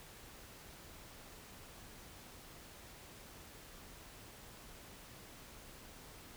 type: silence
effects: pink hiss -55 dBFS RMS until 6.36 s